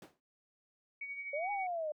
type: noise with exponential decay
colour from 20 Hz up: brown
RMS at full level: -39 dBFS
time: 0.02-0.2 s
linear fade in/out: 2 ms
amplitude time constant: 38 ms
type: tone with tremolo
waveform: sine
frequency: 2249 Hz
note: C#7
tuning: 24 cents sharp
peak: -38 dBFS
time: 1.01-1.67 s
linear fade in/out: 5 ms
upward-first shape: sine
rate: 12 Hz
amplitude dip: 50%
type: exponential two-way sweep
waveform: sine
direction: up then down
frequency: 554.4 to 830.6 to 593 Hz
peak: -34 dBFS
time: 1.33-1.92 s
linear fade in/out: 5 ms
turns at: 1.51 s
effects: high-pass 300 Hz 12 dB/octave